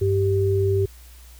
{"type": "tone pair together", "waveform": "sine", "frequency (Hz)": [97.7, 390.8], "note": ["G2", "G4"], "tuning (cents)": [-5, -5], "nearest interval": "2 octaves", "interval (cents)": 2400, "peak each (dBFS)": -20, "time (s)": [0.01, 0.86], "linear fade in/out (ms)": 10, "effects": ["added 60 Hz sine -43 dBFS peak until 1.39 s", "white hiss -51 dBFS RMS until 1.39 s"]}